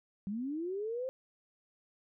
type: linear sweep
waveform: sine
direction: up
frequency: 188.8 to 531 Hz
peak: -34 dBFS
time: 0.27-1.09 s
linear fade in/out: 0 ms
effects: none